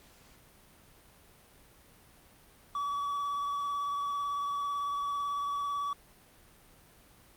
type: tone with vibrato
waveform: triangle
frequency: 1141 Hz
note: C#6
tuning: 50 cents sharp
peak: -29 dBFS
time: 2.75-5.93 s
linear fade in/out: 2 ms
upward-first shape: sine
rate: 18 Hz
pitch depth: 18 cents each way
effects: pink hiss -59 dBFS RMS until 7.36 s + Opus 48 kbps